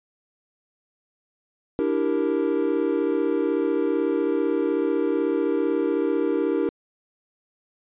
triangle chord, E half-diminished seventh, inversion third, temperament equal, 293.7 / 329.6 / 392 / 466.2 Hz, D4 / E4 / G4 / Bb4, 0 / 0 / 0 / 0 cents, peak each -24 dBFS, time 1.79-6.69 s, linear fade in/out 0 ms, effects resampled to 8000 Hz

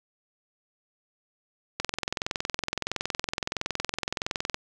click train, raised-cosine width 0.2 ms, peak -10 dBFS, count 60, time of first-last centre 1.8-4.544 s, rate 21.5 Hz, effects none

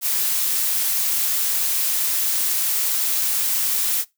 blue noise, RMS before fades -21 dBFS, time 0.01-4.05 s, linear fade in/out 50 ms, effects noise-tail reverb RT60 0.2 s tail -21 dB re dry

